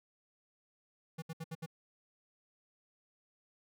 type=tone bursts; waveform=square; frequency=162.2 Hz; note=E3; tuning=28 cents flat; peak=-40 dBFS; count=5; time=1.18-1.662 s; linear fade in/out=10 ms; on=42 ms; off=68 ms; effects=none